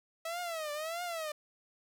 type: tone with vibrato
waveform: sawtooth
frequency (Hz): 647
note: E5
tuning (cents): -32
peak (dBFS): -32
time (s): 0.25-1.32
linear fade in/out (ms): 5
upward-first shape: triangle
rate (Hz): 1.6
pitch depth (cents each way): 180
effects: none